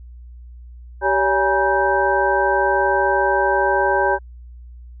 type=tone cluster; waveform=sine; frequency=388.8 / 568 / 826 / 959 / 1560 Hz; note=G4 / C#5 / G#5 / A#5 / G6; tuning=-14 / +42 / -10 / +49 / -9 cents; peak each=-21 dBFS; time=1.01-4.19 s; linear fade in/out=50 ms; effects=added 60 Hz sine -36 dBFS peak until 5 s